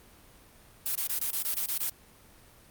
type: noise bursts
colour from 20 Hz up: blue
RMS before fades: -30 dBFS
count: 9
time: 0.86-1.895 s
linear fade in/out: 0 ms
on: 91 ms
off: 27 ms
effects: pink hiss -56 dBFS RMS until 2.7 s + Opus 32 kbps